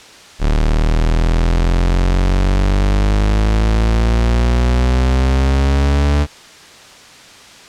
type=exponential sweep; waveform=40% pulse; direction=up; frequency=37.05 to 73.42 Hz; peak=-10 dBFS; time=0.39-6.27 s; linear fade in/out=50 ms; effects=white hiss -39 dBFS RMS until 7.68 s + low-pass 6000 Hz 12 dB/octave